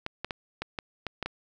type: clicks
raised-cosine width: 0.3 ms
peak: -16 dBFS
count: 8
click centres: 0.064 / 0.246 / 0.308 / 0.62 / 0.788 / 1.067 / 1.227 / 1.26 s
effects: none